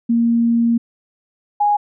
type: tone pair in turn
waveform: sine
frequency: 233.1 / 826.8 Hz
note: A#3 / G#5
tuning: 0 / -8 cents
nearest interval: octave + minor seventh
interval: 2192 cents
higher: second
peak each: -12 dBFS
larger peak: neither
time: 0.09-0.78 / 1.6-1.77 s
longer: first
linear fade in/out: 10 ms
effects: none